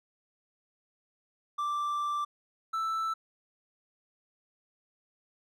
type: tone pair in turn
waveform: triangle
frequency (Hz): 1174.7 / 1322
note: D6 / E6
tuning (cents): 0 / +5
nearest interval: major second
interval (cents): 205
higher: second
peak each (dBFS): -27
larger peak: neither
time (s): 1.58-2.25 / 2.73-3.14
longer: first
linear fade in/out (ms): 10
effects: none

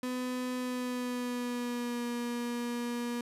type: tone with pitch glide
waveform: 35% pulse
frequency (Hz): 251.6 to 239.5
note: B3 to A#3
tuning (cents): +32 to +47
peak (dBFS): -31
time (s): 0.03-3.21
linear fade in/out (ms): 2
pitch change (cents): -85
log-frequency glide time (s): 0.57-2.05
effects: resampled to 32000 Hz

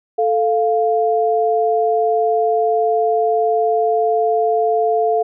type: tone pair together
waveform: sine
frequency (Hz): 440 / 698.5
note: A4 / F5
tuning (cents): 0 / 0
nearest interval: minor sixth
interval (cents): 800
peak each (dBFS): -16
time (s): 0.18-5.23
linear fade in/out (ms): 10
effects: none

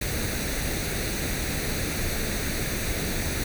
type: noise with comb filter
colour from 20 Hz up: pink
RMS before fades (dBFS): -28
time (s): 0.01-3.44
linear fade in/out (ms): 5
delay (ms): 0.48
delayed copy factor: +0.6
effects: none

